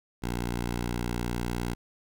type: tone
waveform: 10% pulse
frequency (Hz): 59.5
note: A#1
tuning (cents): +36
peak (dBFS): -21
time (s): 0.22-1.75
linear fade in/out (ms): 20
effects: none